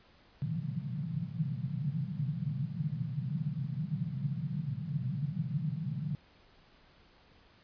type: band-pass noise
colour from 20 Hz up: pink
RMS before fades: -35 dBFS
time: 0.42-6.15 s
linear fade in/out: 0 ms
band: 130 to 170 Hz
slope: 48 dB/octave
effects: pink hiss -62 dBFS RMS until 7.63 s + resampled to 11025 Hz